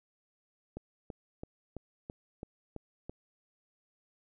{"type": "click train", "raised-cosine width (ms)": 2, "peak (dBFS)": -27, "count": 8, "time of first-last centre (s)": [0.77, 3.096], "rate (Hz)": 3.01, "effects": []}